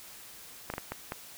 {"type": "clicks", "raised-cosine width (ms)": 0.5, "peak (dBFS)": -19, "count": 5, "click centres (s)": [0.701, 0.738, 0.781, 0.92, 1.121], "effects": ["white hiss -49 dBFS RMS until 1.37 s"]}